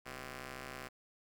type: ring-modulated tone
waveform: 5% pulse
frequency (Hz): 132.8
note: C3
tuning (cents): +26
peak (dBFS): -30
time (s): 0.05-0.89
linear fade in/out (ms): 20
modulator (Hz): 901
effects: none